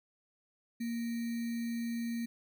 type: tone with sample-and-hold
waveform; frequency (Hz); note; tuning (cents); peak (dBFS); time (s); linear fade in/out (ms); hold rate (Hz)
sine; 233.1; A#3; 0; -33; 0.8-2.26; 10; 2100
effects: none